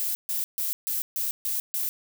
violet noise bursts, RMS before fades -28 dBFS, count 7, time 0-1.89 s, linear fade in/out 0 ms, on 150 ms, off 140 ms, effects none

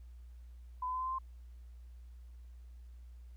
sine tone with pitch steps, 1005 / 1013.7 / 1022.6 / 1031.5 / 1040.4 / 1049.5 Hz, B5 / B5 / C6 / C6 / C6 / C6, +30 / +45 / -40 / -25 / -10 / +5 cents, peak -34 dBFS, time 0.82-1.186 s, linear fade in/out 5 ms, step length 61 ms, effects added 60 Hz sine -49 dBFS peak until 3.36 s + pink hiss -75 dBFS RMS until 3.36 s

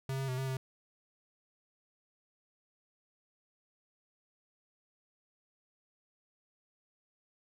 square tone with pitch steps, 133.9 / 134.8 / 128.1 / 133.4 / 131.5 Hz, C3 / C#3 / C3 / C3 / C3, +40 / -48 / -36 / +34 / +9 cents, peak -34 dBFS, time 0.09-0.57 s, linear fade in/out 2 ms, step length 96 ms, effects none

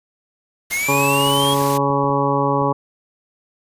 white noise, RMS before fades -28 dBFS, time 0.7-1.78 s, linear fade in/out 10 ms
square linear sweep, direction up, 2102 to 3320 Hz, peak -20 dBFS, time 0.71-1.55 s, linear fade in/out 20 ms
harmonic tone, 140 Hz, C#3, 18 cents sharp, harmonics 1 / 2 / 3 / 4 / 6 / 7 / 8, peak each -23 / -23 / -23 / -23 / -23 / -23 / -23 dBFS, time 0.88-2.73 s, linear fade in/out 10 ms
clicks, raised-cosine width 2 ms, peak -23 dBFS, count 9, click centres 1.269 / 1.382 / 1.439 / 1.531 / 1.616 / 1.903 / 2.042 / 2.101 / 2.618 s
effects resampled to 32000 Hz

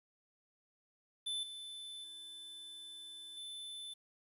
square tone with level steps, 3519 Hz, A7, in tune, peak -37 / -46 / -49 / -45 dBFS, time 1.26-3.94 s, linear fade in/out 10 ms, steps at 1.43 / 2.04 / 3.37 s, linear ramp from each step 2 ms, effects resampled to 32000 Hz + 11-bit

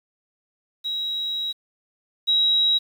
sine tone pair in turn, 3847 / 3847 Hz, B7 / B7, -46 / -46 cents, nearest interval unison, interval 0 cents, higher neither, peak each -24 / -16 dBFS, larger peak second, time 0.84-1.53 / 2.27-2.79 s, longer first, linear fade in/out 20 ms, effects 8-bit

